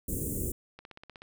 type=band-stop noise; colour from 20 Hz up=pink; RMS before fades=-33 dBFS; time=0.08-0.52 s; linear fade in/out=5 ms; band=470 to 7500 Hz; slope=48 dB/octave
type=click train; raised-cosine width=0.3 ms; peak=-30 dBFS; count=8; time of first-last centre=0.79-1.219 s; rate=16.3 Hz
effects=none